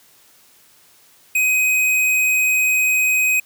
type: tone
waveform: square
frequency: 2515 Hz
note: D#7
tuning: 18 cents sharp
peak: -15 dBFS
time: 1.35-3.4 s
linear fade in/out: 5 ms
effects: white hiss -52 dBFS RMS until 3.45 s + high-pass 60 Hz 12 dB/octave